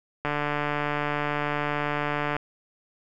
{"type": "click train", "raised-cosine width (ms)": 0.5, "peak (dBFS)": -12, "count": 312, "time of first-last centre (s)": [0.25, 2.366], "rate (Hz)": 147, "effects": []}